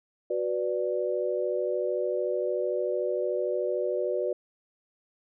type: chord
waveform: sine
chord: B minor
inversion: second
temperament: equal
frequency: 370 / 493.9 / 587.3 Hz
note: F#4 / B4 / D5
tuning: 0 / 0 / 0 cents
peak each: -30 dBFS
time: 0.3-4.33 s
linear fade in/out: 5 ms
effects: none